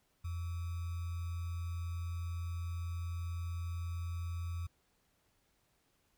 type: tone with sample-and-hold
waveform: sine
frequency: 85.5 Hz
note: F2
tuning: 36 cents flat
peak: -36 dBFS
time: 0.24-4.67 s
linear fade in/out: 10 ms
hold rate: 1225 Hz
effects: pink hiss -75 dBFS RMS until 6.17 s